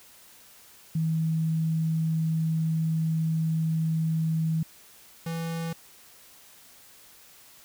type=tone pair in turn; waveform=sine / square; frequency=160.7 / 165.41 Hz; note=E3 / E3; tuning=-44 / +6 cents; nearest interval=minor second; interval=50 cents; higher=second; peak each=-23 / -30 dBFS; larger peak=first; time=0.95-4.63 / 5.26-5.73 s; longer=first; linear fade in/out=5 ms; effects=white hiss -53 dBFS RMS until 7.64 s